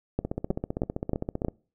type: two click trains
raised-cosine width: 2 ms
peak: -16 / -12 dBFS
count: 20 / 5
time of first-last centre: 0.25-1.484 / 0.19-1.448 s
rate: 15.4 / 3.18 Hz
effects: noise-tail reverb RT60 0.4 s tail -25 dB re dry